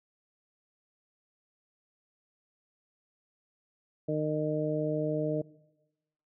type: harmonic tone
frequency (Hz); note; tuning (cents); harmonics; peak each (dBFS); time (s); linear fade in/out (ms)
153; D#3; -29; 1 / 2 / 3 / 4; -33 / -33 / -33 / -33; 4.08-5.42; 10
effects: noise-tail reverb RT60 1.0 s tail -20 dB re dry